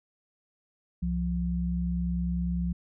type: tone pair together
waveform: sine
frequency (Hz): 65.55 / 175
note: C2 / F3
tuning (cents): +4 / +4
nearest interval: octave + perfect fourth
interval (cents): 1700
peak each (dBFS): -30 / -28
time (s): 1.02-2.73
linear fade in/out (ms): 10
effects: none